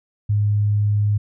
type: tone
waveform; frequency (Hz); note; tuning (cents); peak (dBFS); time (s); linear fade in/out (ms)
sine; 103.83; G#2; 0; -15; 0.29-1.18; 10
effects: none